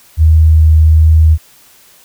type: tone with vibrato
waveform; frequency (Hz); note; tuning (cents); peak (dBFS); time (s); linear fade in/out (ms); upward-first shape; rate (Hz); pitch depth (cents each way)
sine; 78.9; D#2; +25; -3; 0.17-1.38; 50; triangle; 1.3; 10
effects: white hiss -44 dBFS RMS until 2.04 s